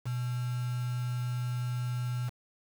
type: tone with quantisation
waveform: sine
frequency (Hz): 123.2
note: B2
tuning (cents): -4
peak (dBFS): -30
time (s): 0.05-2.3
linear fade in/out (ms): 20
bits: 7
effects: none